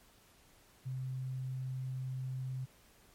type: tone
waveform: sine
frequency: 130 Hz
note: C3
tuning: 11 cents flat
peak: -36 dBFS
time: 0.85-2.66 s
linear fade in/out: 20 ms
effects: pink hiss -64 dBFS RMS until 3.14 s + MP3 64 kbps